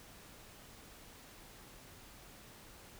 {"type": "silence", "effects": ["pink hiss -56 dBFS RMS until 2.99 s"]}